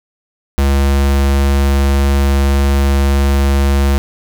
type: tone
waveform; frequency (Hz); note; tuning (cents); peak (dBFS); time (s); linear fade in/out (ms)
square; 69.3; C#2; 0; -10; 0.58-3.98; 0
effects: none